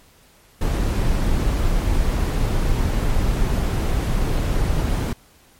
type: noise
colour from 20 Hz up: brown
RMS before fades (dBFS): -19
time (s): 0.61-5.13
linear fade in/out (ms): 5
effects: pink hiss -53 dBFS RMS until 5.59 s + MP3 64 kbps